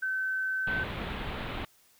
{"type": "tone", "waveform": "sine", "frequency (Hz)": 1532, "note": "G6", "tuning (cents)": -40, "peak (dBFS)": -28, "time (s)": [0.02, 0.84], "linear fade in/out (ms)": 10}
{"type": "low-pass noise", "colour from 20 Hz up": "pink", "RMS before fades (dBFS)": -36, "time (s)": [0.67, 1.65], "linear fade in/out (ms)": 2, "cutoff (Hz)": 3700, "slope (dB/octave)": 48}
{"effects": ["white hiss -63 dBFS RMS until 1.99 s"]}